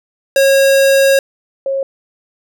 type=tone pair in turn; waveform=square / sine; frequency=545 / 543 Hz; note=C#5 / C#5; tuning=-29 / -36 cents; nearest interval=unison; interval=7 cents; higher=first; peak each=-8 / -14 dBFS; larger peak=first; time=0.36-1.19 / 1.66-1.83 s; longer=first; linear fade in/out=2 ms; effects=none